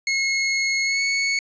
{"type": "tone with pitch glide", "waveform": "sawtooth", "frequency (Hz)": [2169, 2212], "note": ["C#7", "C#7"], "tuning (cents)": [-38, -4], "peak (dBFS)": -16, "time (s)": [0.07, 1.39], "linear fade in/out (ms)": 2, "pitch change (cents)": 34, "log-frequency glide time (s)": [0.84, 1.01], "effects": ["resampled to 16000 Hz"]}